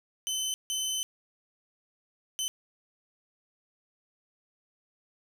20% pulse tone bursts at uneven times, 3047 Hz, G7, 50 cents flat, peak -24 dBFS, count 3, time 0.27-0.54 / 0.7-1.03 / 2.39-2.48 s, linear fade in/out 0 ms, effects none

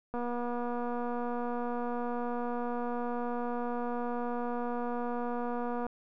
click train, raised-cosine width 1 ms, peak -23 dBFS, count 1381, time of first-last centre 0.14-5.866 s, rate 241 Hz, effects none

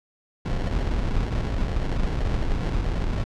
brown noise with sample-and-hold, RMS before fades -24 dBFS, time 0.45-3.24 s, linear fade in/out 10 ms, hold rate 1225 Hz, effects low-pass 5000 Hz 12 dB/octave

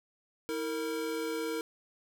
square tone pair together, 323.5 / 460.5 Hz, E4 / A#4, -32 / -21 cents, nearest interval tritone, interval 611 cents, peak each -37 / -35 dBFS, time 0.49-1.61 s, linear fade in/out 0 ms, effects none

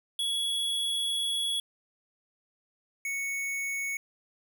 square tone pair in turn, 3363 / 2217 Hz, G#7 / C#7, +21 / 0 cents, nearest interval perfect fifth, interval 721 cents, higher first, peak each -28 / -31 dBFS, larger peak first, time 0.19-1.6 / 3.05-3.97 s, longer first, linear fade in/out 2 ms, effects none

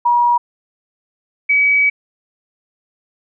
sine tone pair in turn, 959 / 2276 Hz, A#5 / C#7, +49 / +45 cents, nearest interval octave + minor third, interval 1496 cents, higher second, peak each -10 dBFS, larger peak neither, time 0.05-0.38 / 1.49-1.9 s, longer second, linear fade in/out 10 ms, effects none

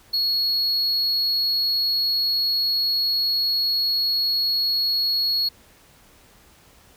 triangle tone, 4335 Hz, C#8, 39 cents flat, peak -18 dBFS, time 0.13-5.49 s, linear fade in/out 10 ms, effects pink hiss -53 dBFS RMS until 6.96 s

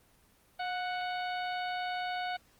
harmonic tone with a mistuned harmonic, 740 Hz, F#5, in tune, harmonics 1 / 2 / 3 / 4 / 5 / 6, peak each -34 / -40 / -44 / -46 / -48 / -50 dBFS, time 0.59-2.37 s, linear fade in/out 10 ms, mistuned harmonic 1, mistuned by -39 cents, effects pink hiss -65 dBFS RMS until 2.59 s + Opus 24 kbps

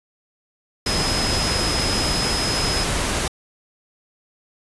sine tone in noise, 5090 Hz, D#8, 39 cents sharp, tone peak -24 dBFS, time 0.86-2.84 s, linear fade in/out 5 ms, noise pink, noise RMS -22 dBFS, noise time 0.86-3.28 s, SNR -5 dB, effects resampled to 24000 Hz

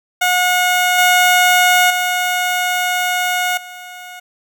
15% pulse tone with level steps, 724 Hz, F#5, 38 cents flat, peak -6 / -3 / -9 / -25 dBFS, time 0.21-4.2 s, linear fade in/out 10 ms, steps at 0.98 / 1.9 / 3.57 s, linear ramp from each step 5 ms, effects none

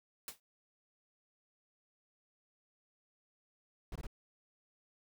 white noise with exponential decay, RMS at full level -40 dBFS, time 0.28-0.4 s, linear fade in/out 1 ms, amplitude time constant 24 ms
brown noise bursts, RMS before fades -42 dBFS, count 3, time 3.92-4.068 s, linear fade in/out 2 ms, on 36 ms, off 20 ms
effects none

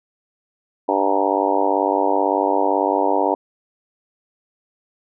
harmonic tone with a mistuned harmonic, 98 Hz, G2, in tune, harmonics 3 / 4 / 5 / 6 / 7 / 8 / 9 / 10, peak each -24 / -24 / -24 / -24 / -24 / -24 / -24 / -24 dBFS, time 0.88-3.35 s, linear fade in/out 10 ms, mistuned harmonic 10, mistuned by -59 cents, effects none

